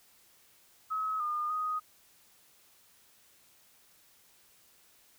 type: tone with pitch steps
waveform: sine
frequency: 1280 / 1215 / 1248 Hz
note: D#6 / D#6 / D#6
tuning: +49 / -42 / +5 cents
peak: -30 dBFS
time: 0.9-1.8 s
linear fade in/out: 20 ms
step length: 300 ms
effects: white hiss -63 dBFS RMS until 5.18 s